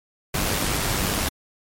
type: noise with amplitude modulation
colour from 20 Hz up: pink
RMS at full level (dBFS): -22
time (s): 0.34-1.29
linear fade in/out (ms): 5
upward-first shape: sine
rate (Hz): 99.2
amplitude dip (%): 40
effects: MP3 64 kbps